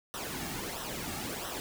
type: noise with flanger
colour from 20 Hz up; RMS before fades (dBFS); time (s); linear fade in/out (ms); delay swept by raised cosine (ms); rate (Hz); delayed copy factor
pink; -38; 0.14-1.6; 0; 0.43 to 2.03; 1.5; -0.65
effects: none